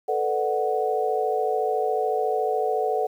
sine chord, B minor seventh, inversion third, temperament equal with one note detuned, 440 / 493.9 / 591.4 / 740 Hz, A4 / B4 / D5 / F#5, 0 / 0 / +12 / 0 cents, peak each -25 / -29 / -31 / -25 dBFS, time 0.08-3.07 s, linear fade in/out 10 ms, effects 9-bit

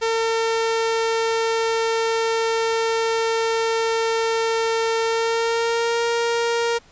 sawtooth tone with pitch glide, 453.1 to 467.2 Hz, A#4 to A#4, -49 to +4 cents, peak -15 dBFS, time 0.01-6.79 s, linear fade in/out 20 ms, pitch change +53 cents, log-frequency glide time 5.03-6.04 s, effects pink hiss -52 dBFS RMS until 6.91 s + resampled to 16000 Hz

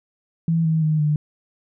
sine tone with pitch steps, 164.81 / 159.84 / 155.02 / 150.35 Hz, E3 / D#3 / D#3 / D3, 0 / +47 / -6 / +41 cents, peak -16 dBFS, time 0.48-1.16 s, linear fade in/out 2 ms, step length 170 ms, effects none

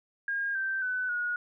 sine tone with pitch steps, 1621 / 1561.3 / 1503.7 / 1448.3 Hz, G#6 / G6 / F#6 / F#6, -42 / -7 / +28 / -37 cents, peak -28 dBFS, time 0.28-1.36 s, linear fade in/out 2 ms, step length 270 ms, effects none

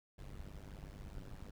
brown noise with amplitude modulation, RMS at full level -45 dBFS, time 0.18-1.51 s, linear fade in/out 10 ms, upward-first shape sine, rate 99 Hz, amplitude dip 95%, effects none

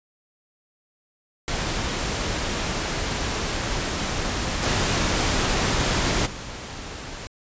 pink noise with level steps, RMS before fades -26 / -22 / -35 dBFS, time 1.48-7.27 s, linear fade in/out 0 ms, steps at 4.62 / 6.25 s, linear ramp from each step 20 ms, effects resampled to 16000 Hz

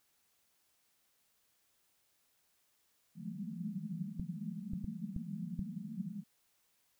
white band-pass noise, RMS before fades -42 dBFS, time 3.15-6.24 s, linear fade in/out 50 ms, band 160 to 220 Hz, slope 96 dB/octave
clicks, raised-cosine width 5 ms, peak -27 dBFS, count 5, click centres 4.197 / 4.735 / 4.844 / 5.164 / 5.593 s
effects white hiss -75 dBFS RMS until 6.99 s

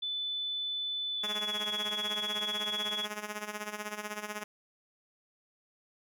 sine tone with pitch glide, 3500 to 3363 Hz, A7 to G#7, -10 to +21 cents, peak -32 dBFS, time 0.02-3.06 s, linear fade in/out 10 ms, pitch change -69 cents, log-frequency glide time 1.12-1.58 s
5% pulse tone with tremolo, 210 Hz, G#3, 19 cents sharp, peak -23 dBFS, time 1.23-4.44 s, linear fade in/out 10 ms, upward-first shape sine, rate 16 Hz, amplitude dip 75%
effects none

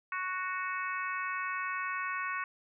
harmonic tone, 370 Hz, F#4, in tune, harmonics 3 / 4 / 5 / 6 / 7, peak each -36 / -38 / -40 / -42 / -43 dBFS, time 0.12-2.44 s, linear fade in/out 2 ms, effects none

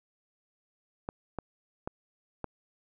clicks, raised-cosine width 1 ms, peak -20 dBFS, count 4, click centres 1.089 / 1.387 / 1.875 / 2.443 s, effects none

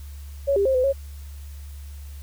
sine tone with pitch steps, 557 / 398.8 / 530 / 508 / 548 Hz, C#5 / G4 / C5 / B4 / C#5, +8 / +30 / +22 / +49 / -20 cents, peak -17 dBFS, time 0.47-0.93 s, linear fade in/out 20 ms, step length 92 ms, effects added 71 Hz sine -35 dBFS peak until 2.22 s + white hiss -52 dBFS RMS until 2.22 s

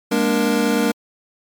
square tone cluster, 207.3 / 237.7 / 293.5 / 470.3 Hz, G#3 / A#3 / D4 / A#4, -3 / +34 / -1 / +15 cents, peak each -22 dBFS, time 0.11-0.92 s, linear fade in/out 10 ms, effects MP3 96 kbps

